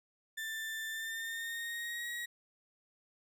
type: tone with pitch glide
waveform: 35% pulse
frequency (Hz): 1776 to 1903.5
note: A6 to A#6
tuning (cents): +16 to +36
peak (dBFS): -36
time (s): 0.37-2.26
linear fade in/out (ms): 10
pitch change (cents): +120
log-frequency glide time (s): 0.9-2.09
effects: none